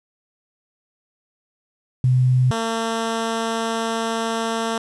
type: tone pair in turn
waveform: sine / 10% pulse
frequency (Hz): 127.3 / 226.8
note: C3 / A#3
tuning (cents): -47 / -47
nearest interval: minor seventh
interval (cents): 1000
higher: second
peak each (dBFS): -13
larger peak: neither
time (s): 2.04-2.51 / 2.51-4.78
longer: second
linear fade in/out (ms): 2
effects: resampled to 22050 Hz + 8-bit